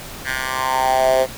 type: tone with high-pass filter sweep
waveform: 10% pulse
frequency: 130.81 Hz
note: C3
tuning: in tune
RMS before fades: -18 dBFS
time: 0.24-1.27 s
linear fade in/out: 50 ms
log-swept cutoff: 1600 to 530 Hz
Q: 5.5
effects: pink hiss -34 dBFS RMS until 1.37 s